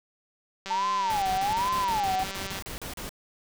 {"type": "click train", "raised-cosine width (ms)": 0.2, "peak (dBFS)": -19, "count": 375, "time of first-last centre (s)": [0.66, 2.588], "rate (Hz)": 194}
{"type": "tone with vibrato", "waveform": "sine", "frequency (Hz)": 880, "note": "A5", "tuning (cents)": 0, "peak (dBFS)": -24, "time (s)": [0.7, 2.24], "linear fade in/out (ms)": 10, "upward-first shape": "sine", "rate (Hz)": 1.2, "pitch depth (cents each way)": 280}
{"type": "noise bursts", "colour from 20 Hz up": "pink", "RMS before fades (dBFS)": -37, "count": 13, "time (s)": [1.1, 3.092], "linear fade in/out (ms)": 0, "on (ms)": 120, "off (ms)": 36}
{"effects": []}